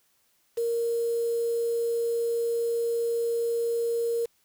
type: tone with quantisation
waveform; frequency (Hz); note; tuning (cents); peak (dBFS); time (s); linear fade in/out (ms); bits
sine; 466.2; A#4; 0; -24; 0.57-4.26; 10; 7
effects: white hiss -68 dBFS RMS until 4.44 s